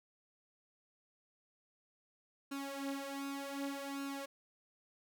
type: tone with flanger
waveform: sawtooth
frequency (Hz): 277.2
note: C#4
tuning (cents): 0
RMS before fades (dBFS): -42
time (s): 2.51-4.26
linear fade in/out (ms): 10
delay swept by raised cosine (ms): 0.73 to 6.43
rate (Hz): 0.66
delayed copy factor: +0.75
effects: none